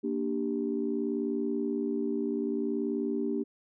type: chord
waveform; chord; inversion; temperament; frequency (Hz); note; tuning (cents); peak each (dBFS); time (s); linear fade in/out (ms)
sine; G minor; first; equal; 233.1 / 293.7 / 392; Bb3 / D4 / G4; 0 / 0 / 0; -32; 0.03-3.44; 20
effects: tanh soft clip ceiling -18 dBFS